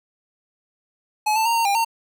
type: tone with pitch steps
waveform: square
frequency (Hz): 852 / 885 / 926 / 919 / 802 / 914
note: G#5 / A5 / A#5 / A#5 / G5 / A#5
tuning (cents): +44 / +10 / -12 / -25 / +39 / -34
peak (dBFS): -18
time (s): 1.26-1.848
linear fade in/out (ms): 10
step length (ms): 98
effects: none